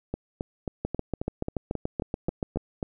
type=two click trains; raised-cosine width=2 ms; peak=-16 / -14 dBFS; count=11 / 13; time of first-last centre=0.14-2.828 / 0.85-2.572 s; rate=3.72 / 6.97 Hz; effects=none